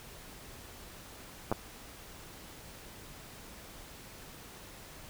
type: clicks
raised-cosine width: 1 ms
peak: -16 dBFS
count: 2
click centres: 1.516 / 1.525 s
effects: pink hiss -50 dBFS RMS until 5.09 s